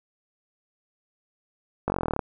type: slowing click train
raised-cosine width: 1 ms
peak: -11 dBFS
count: 14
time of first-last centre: 1.88-2.192 s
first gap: 20 ms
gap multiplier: 1.03
effects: none